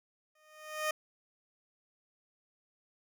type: tone with exponential growth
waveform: 15% pulse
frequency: 616 Hz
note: D#5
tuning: 17 cents flat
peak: -22 dBFS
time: 0.35-0.91 s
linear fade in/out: 5 ms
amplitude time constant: 120 ms
effects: none